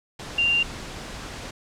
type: tone in noise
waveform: sine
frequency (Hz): 2782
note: F7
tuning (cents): -7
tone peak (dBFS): -18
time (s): 0.38-0.63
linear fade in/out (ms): 5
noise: pink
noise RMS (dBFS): -36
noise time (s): 0.19-1.51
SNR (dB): +15
effects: low-pass 7000 Hz 12 dB/octave